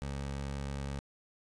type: tone with vibrato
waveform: 20% pulse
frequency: 69.3 Hz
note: C#2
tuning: in tune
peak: -31 dBFS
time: 0.02-0.99 s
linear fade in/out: 0 ms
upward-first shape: triangle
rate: 5.9 Hz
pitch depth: 8 cents each way
effects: resampled to 22050 Hz